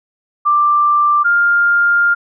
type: tone pair in turn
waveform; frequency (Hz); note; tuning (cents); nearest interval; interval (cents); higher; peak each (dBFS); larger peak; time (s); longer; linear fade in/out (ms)
sine; 1180 / 1403.3; D6 / F6; +8 / +8; minor third; 300; second; -9; neither; 0.45-1.24 / 1.24-2.15; second; 20
effects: none